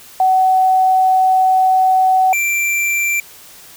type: tone pair in turn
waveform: sine / square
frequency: 752 / 2353 Hz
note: F#5 / D7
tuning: +28 / +3 cents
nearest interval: octave + minor sixth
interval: 1975 cents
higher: second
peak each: -9 / -15 dBFS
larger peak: first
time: 0.2-2.33 / 2.33-3.2 s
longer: first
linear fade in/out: 2 ms
effects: white hiss -40 dBFS RMS until 3.76 s